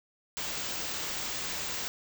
white band-stop noise, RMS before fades -35 dBFS, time 0.37-1.88 s, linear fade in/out 0 ms, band 7900 to 16000 Hz, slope 96 dB/octave, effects none

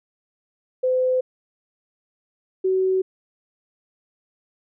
sine tone pair in turn, 511 / 376.5 Hz, C5 / F#4, -41 / +30 cents, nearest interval perfect fourth, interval 529 cents, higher first, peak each -17 dBFS, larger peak neither, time 0.83-1.21 / 2.64-3.02 s, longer neither, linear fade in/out 10 ms, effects none

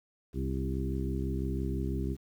harmonic tone with a mistuned harmonic, 66 Hz, C2, 16 cents sharp, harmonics 1 / 2 / 3 / 4 / 5 / 6, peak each -33 / -36 / -38 / -39 / -40 / -41 dBFS, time 0.33-2.17 s, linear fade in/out 50 ms, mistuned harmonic 5, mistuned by +24 cents, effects 10-bit

